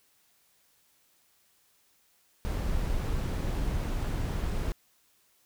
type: noise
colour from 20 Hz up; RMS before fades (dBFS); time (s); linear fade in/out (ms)
brown; -30; 2.45-4.72; 0
effects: white hiss -67 dBFS RMS until 5.45 s